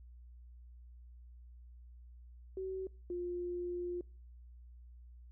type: tone pair in turn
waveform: sine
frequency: 379 / 352.9 Hz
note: F#4 / F4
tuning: +42 / +18 cents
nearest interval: minor second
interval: 124 cents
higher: first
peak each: -37 / -36 dBFS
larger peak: second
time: 2.57-2.87 / 3.1-4.01 s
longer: second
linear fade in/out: 2 ms
effects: noise-tail reverb RT60 0.4 s tail -25 dB re dry + added 60 Hz sine -52 dBFS peak until 5.31 s